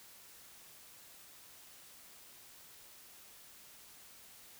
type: silence
effects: white hiss -57 dBFS RMS until 4.59 s